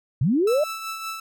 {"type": "linear sweep", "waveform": "sine", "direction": "up", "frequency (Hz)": [108.5, 630], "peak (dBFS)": -17, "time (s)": [0.21, 0.64], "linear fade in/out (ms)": 5}
{"type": "tone with tremolo", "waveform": "sawtooth", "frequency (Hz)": 1318.5, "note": "E6", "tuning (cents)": 0, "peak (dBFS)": -24, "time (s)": [0.47, 1.2], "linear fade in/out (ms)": 5, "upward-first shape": "triangle", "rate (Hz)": 5.3, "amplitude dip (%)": 50}
{"effects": []}